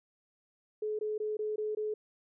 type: tone bursts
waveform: sine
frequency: 427.1 Hz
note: G#4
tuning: 48 cents sharp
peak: -31 dBFS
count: 6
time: 0.82-1.94 s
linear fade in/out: 5 ms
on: 170 ms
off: 20 ms
effects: none